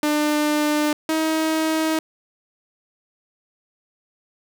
sawtooth tone pair in turn, 299.4 / 317.2 Hz, D4 / D#4, +33 / +33 cents, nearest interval minor second, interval 100 cents, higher second, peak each -14 / -15 dBFS, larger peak first, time 0.03-0.93 / 1.09-1.99 s, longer neither, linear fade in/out 2 ms, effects none

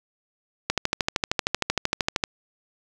click train, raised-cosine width 0.2 ms, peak -4 dBFS, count 21, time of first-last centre 0.7-2.238 s, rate 13 Hz, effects none

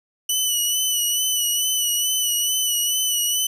15% pulse tone with vibrato, 2967 Hz, F#7, 4 cents sharp, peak -12 dBFS, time 0.29-3.47 s, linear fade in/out 5 ms, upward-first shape sine, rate 2.3 Hz, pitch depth 38 cents each way, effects none

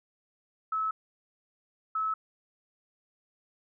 sine tone pair in turn, 1298 / 1298 Hz, E6 / E6, -27 / -27 cents, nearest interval unison, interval 0 cents, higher neither, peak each -27 dBFS, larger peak neither, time 0.72-0.91 / 1.95-2.14 s, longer neither, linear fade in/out 5 ms, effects none

